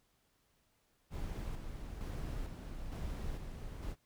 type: noise with tremolo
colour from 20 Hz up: brown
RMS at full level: -40 dBFS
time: 1.1-3.96 s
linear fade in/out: 50 ms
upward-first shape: square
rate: 1.1 Hz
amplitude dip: 40%
effects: pink hiss -75 dBFS RMS until 4.05 s